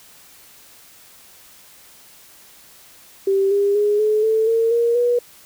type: tone with pitch steps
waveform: sine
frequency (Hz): 390.3 / 402.4 / 414.9 / 427.8 / 441.1 / 454.9 / 469 / 483.6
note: G4 / G4 / G#4 / A4 / A4 / A#4 / A#4 / B4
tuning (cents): -8 / +45 / -2 / -49 / +4 / -42 / +11 / -36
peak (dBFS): -14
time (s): 3.27-5.19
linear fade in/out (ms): 5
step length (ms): 240
effects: white hiss -47 dBFS RMS until 5.45 s